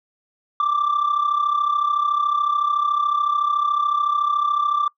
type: tone with amplitude modulation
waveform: sine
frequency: 1174.7 Hz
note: D6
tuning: in tune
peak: -12 dBFS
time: 0.6-4.88 s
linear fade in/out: 2 ms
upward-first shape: sine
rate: 33.8 Hz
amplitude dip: 75%
effects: noise-tail reverb RT60 0.1 s tail -23 dB re dry + tanh soft clip ceiling -14 dBFS